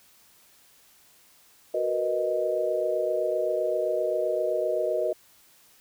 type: chord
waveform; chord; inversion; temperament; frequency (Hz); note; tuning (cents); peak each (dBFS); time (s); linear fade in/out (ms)
sine; B major seventh; second; equal; 370 / 466.2 / 493.9 / 622.3; F#4 / A#4 / B4 / D#5; 0 / 0 / 0 / 0; -31 / -31 / -31 / -26; 1.74-5.13; 5
effects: white hiss -58 dBFS RMS until 5.8 s